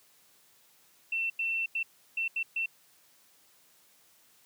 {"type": "tone bursts at uneven times", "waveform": "sine", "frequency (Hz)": 2692, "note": "E7", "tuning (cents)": 36, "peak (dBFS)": -28, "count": 6, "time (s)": [[1.12, 1.3], [1.39, 1.66], [1.75, 1.83], [2.17, 2.28], [2.36, 2.43], [2.56, 2.66]], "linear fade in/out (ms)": 5, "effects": ["white hiss -63 dBFS RMS until 4.45 s", "high-pass 100 Hz 12 dB/octave"]}